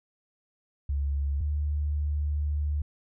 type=tone pair in turn; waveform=sine; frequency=70.4 / 73.84 Hz; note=C#2 / D2; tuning=+27 / +10 cents; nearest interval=minor second; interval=83 cents; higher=second; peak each=-25 dBFS; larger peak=neither; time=0.89-1.41 / 1.41-2.82 s; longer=second; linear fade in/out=5 ms; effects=none